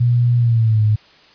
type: tone with pitch glide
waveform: sine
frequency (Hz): 120.8 to 107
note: B2 to A2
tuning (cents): -38 to -48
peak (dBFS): -11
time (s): 0-0.96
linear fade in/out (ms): 10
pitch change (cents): -210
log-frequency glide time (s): 0.37-0.83
effects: white hiss -48 dBFS RMS until 1.34 s + resampled to 11025 Hz